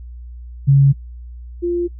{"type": "tone pair in turn", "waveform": "sine", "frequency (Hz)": [138.59, 347.9], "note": ["C#3", "F4"], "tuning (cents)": [0, -7], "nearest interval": "octave + major third", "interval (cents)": 1593, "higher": "second", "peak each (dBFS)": [-7, -16], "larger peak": "first", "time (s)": [[0.67, 0.93], [1.62, 1.88]], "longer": "neither", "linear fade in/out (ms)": 20, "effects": ["noise-tail reverb RT60 0.1 s tail -23 dB re dry", "added 60 Hz sine -31 dBFS peak until 1.99 s"]}